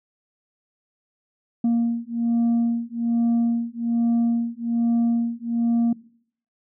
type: beating tone pair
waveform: sine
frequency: 233.1 / 234.3 Hz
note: A#3 / A#3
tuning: 0 / +9 cents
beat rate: 1.2 Hz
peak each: -20 dBFS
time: 1.64-5.93 s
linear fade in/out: 5 ms
effects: noise-tail reverb RT60 0.6 s tail -22 dB re dry + tanh soft clip ceiling -16 dBFS